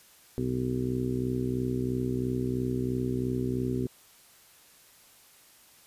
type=harmonic tone; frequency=63 Hz; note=B1; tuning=35 cents sharp; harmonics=1 / 2 / 3 / 4 / 5 / 6 / 7; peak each=-41 / -32 / -41 / -31 / -39 / -33 / -42 dBFS; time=0.38-3.87 s; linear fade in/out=0 ms; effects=white hiss -57 dBFS RMS until 5.86 s + resampled to 32000 Hz